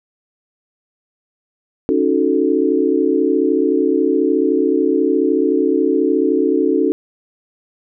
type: chord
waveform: sine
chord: D# half-diminished seventh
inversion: third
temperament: equal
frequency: 277.2 / 311.1 / 370 / 440 Hz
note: C#4 / D#4 / F#4 / A4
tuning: 0 / 0 / 0 / 0 cents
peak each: -18 dBFS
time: 1.89-6.92 s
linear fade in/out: 0 ms
effects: none